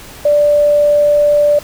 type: tone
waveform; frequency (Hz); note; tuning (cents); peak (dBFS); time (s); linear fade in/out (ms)
sine; 587.3; D5; 0; -7; 0.25-1.59; 5
effects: pink hiss -34 dBFS RMS until 1.63 s